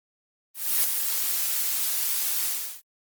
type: noise with ADSR envelope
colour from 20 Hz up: blue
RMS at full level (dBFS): -20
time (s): 0.54-2.82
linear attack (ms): 300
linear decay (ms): 5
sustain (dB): -6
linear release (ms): 370
effects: Opus 24 kbps